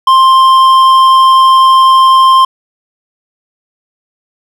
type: tone with hard clipping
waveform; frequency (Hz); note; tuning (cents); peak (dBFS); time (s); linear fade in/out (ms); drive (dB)
triangle; 1052; C6; +9; -4; 0.07-2.45; 5; 10
effects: none